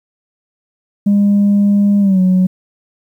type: tone with pitch glide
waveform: sine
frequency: 202.7 to 184.81 Hz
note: G#3 to F#3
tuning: -42 to -2 cents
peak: -6 dBFS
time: 1.06-2.47 s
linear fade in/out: 10 ms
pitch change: -160 cents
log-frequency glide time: 2-2.2 s
effects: tanh soft clip ceiling -6 dBFS + 8-bit